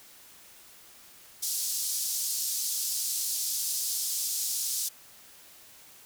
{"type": "band-pass noise", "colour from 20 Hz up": "pink", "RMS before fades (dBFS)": -31, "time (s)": [1.42, 4.89], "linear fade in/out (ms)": 10, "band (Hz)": [4900, 16000], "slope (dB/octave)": 24, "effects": ["white hiss -53 dBFS RMS until 6.05 s"]}